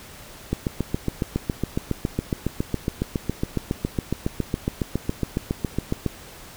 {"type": "click train", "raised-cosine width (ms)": 3, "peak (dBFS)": -9, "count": 41, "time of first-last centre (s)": [0.53, 6.063], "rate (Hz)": 7.23, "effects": ["pink hiss -43 dBFS RMS until 6.56 s"]}